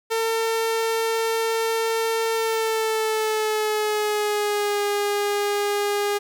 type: tone with pitch glide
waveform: sawtooth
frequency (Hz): 451.4 to 409.2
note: A4 to G#4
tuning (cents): +44 to -26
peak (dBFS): -17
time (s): 0.1-6.19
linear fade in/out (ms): 20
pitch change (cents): -170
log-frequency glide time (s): 2.32-4.83
effects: none